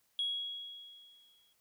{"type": "tone with exponential decay", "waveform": "sine", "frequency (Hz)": 3322, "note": "G#7", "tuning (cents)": 0, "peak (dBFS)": -29, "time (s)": [0.19, 1.53], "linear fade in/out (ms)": 1, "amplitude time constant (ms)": 290, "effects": ["tanh soft clip ceiling -27 dBFS", "white hiss -74 dBFS RMS until 1.6 s"]}